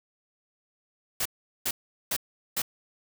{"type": "noise bursts", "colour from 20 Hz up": "white", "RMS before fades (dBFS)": -28, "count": 4, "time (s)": [1.2, 2.62], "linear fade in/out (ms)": 5, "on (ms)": 55, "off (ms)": 400, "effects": []}